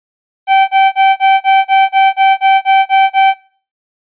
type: tone bursts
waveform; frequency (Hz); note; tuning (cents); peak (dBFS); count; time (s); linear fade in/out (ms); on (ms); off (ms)
45% pulse; 774; G5; -22; -5; 12; 0.47-3.342; 50; 210; 32
effects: noise-tail reverb RT60 0.4 s tail -18 dB re dry + resampled to 8000 Hz